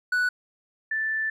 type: tone pair in turn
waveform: triangle / sine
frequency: 1480 / 1762 Hz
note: F#6 / A6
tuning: 0 / +2 cents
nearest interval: minor third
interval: 302 cents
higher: second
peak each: -19 / -24 dBFS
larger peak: first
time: 0.12-0.29 / 0.91-1.3 s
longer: second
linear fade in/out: 5 ms
effects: none